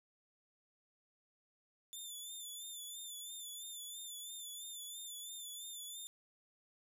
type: tone with vibrato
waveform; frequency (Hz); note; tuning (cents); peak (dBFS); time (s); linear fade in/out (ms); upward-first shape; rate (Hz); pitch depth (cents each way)
15% pulse; 3520; A7; 0; -39; 1.93-6.07; 0; sine; 3; 57
effects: none